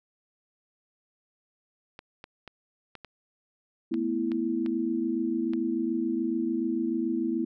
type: clicks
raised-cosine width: 0.3 ms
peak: -26 dBFS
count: 9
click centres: 1.991 / 2.241 / 2.477 / 2.953 / 3.047 / 3.941 / 4.318 / 4.662 / 5.535 s
type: chord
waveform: sine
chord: A suspended second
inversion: none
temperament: equal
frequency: 220 / 246.9 / 329.6 Hz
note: A3 / B3 / E4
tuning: 0 / 0 / 0 cents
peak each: -33 / -30 / -28 dBFS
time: 3.91-7.45 s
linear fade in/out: 10 ms
effects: none